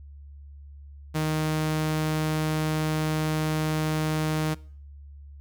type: tone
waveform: sawtooth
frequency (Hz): 155.56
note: D#3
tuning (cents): 0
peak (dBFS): -20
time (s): 1.14-4.55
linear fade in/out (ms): 20
effects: noise-tail reverb RT60 0.5 s tail -22 dB re dry + added 71 Hz sine -42 dBFS peak until 5.4 s